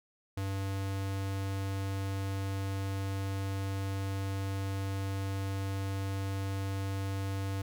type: tone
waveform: square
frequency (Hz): 97.4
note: G2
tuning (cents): -11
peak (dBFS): -33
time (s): 0.37-7.62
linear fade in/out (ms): 5
effects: none